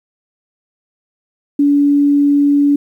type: tone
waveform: sine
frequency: 286.3 Hz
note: D4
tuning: 44 cents flat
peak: -8 dBFS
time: 1.59-2.76 s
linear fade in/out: 5 ms
effects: 8-bit